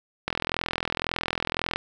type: click train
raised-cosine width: 0.3 ms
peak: -9 dBFS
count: 63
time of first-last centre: 0.28-1.76 s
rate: 41.9 Hz
effects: none